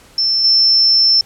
sine tone with level steps, 5340 Hz, E8, 22 cents sharp, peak -12 / -8 dBFS, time 0.18-1.21 s, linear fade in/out 2 ms, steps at 0.44 s, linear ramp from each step 5 ms, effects pink hiss -45 dBFS RMS until 1.25 s + low-pass 12000 Hz 12 dB/octave

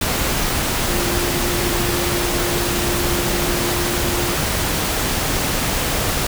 sine tone in noise, 350 Hz, F4, 4 cents sharp, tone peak -24 dBFS, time 0.88-4.35 s, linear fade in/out 5 ms, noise pink, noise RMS -20 dBFS, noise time 0.01-6.27 s, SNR -7 dB, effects none

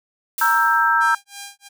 blue noise with exponential decay, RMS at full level -25 dBFS, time 0.38-1.21 s, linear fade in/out 2 ms, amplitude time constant 180 ms
sine chord, E diminished, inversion second, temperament equal with one note detuned, 932.3 / 1318.5 / 1583.5 Hz, Bb5 / E6 / G6, 0 / 0 / +17 cents, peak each -19 / -18 / -18 dBFS, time 0.41-1.15 s, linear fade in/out 5 ms
5% pulse tone with tremolo, 803 Hz, G5, 41 cents sharp, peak -20 dBFS, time 1-1.69 s, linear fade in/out 20 ms, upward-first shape sine, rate 3 Hz, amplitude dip 100%
effects none

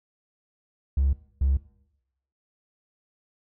triangle tone pair in turn, 68.4 / 67.97 Hz, C#2 / C#2, -23 / -33 cents, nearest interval unison, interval 10 cents, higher first, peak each -16 dBFS, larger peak neither, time 0.97-1.13 / 1.41-1.57 s, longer neither, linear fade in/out 5 ms, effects noise-tail reverb RT60 0.8 s tail -20 dB re dry + tanh soft clip ceiling -15 dBFS

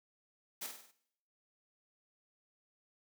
white noise with echo, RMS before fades -41 dBFS, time 0.61-0.67 s, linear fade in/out 10 ms, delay 49 ms, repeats 5, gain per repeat -5 dB, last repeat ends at 0.915 s, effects noise-tail reverb RT60 0.7 s tail -17 dB re dry + high-pass 200 Hz 12 dB/octave

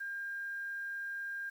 sine tone with quantisation, 1604 Hz, G6, 39 cents sharp, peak -37 dBFS, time 0-1.5 s, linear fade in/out 10 ms, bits 10, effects none

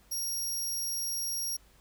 20% pulse tone, 5620 Hz, F8, 10 cents sharp, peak -26 dBFS, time 0.11-1.57 s, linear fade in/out 10 ms, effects added 50 Hz sine -61 dBFS peak until 1.8 s + pink hiss -63 dBFS RMS until 1.8 s

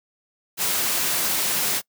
white high-pass noise, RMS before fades -23 dBFS, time 0.57-1.82 s, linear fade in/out 50 ms, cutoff 110 Hz, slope 24 dB/octave, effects noise-tail reverb RT60 0.1 s tail -24 dB re dry

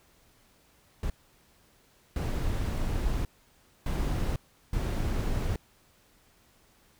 brown noise bursts at uneven times, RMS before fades -29 dBFS, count 4, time 1.03-1.1 / 2.16-3.25 / 3.86-4.36 / 4.73-5.56 s, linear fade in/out 2 ms, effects pink hiss -63 dBFS RMS until 6.99 s

